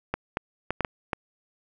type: clicks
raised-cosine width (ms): 0.5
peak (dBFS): -11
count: 6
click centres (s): 0.14 / 0.371 / 0.706 / 0.807 / 0.848 / 1.132
effects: none